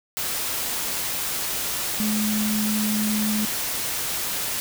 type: tone in noise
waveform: sine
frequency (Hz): 212.9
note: G#3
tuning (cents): +43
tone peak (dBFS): -22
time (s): 2-3.45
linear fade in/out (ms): 0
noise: white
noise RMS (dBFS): -27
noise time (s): 0.17-4.6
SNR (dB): +2
effects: none